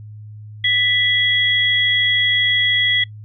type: tone pair together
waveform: sine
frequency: 1975.5 / 3322 Hz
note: B6 / G#7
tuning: 0 / 0 cents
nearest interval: major sixth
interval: 900 cents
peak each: -17 / -16 dBFS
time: 0.64-3.04 s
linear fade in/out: 5 ms
effects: noise-tail reverb RT60 0.1 s tail -23 dB re dry + added 106 Hz sine -33 dBFS peak until 3.24 s